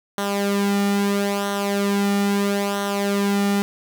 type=tone with flanger; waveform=sawtooth; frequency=200.8 Hz; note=G3; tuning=42 cents sharp; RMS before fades=-21 dBFS; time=0.18-3.62 s; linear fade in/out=0 ms; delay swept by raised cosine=0.41 to 1.91 ms; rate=0.76 Hz; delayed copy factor=-0.65; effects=none